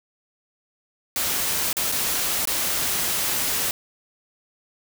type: noise with dropouts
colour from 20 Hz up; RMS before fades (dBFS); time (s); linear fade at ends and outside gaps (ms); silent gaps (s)
white; -24; 1.16-3.71; 1; 1.729-1.768 / 1.918-1.922 / 2.454-2.473
effects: none